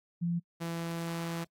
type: tone pair in turn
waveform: sine / sawtooth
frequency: 171.4 / 167.58 Hz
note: F3 / E3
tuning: -32 / +29 cents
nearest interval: unison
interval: 39 cents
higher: first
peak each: -28 / -30 dBFS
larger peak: first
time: 0.21-0.4 / 0.6-1.45 s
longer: second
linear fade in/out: 20 ms
effects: noise-tail reverb RT60 0.1 s tail -26 dB re dry + AAC 48 kbps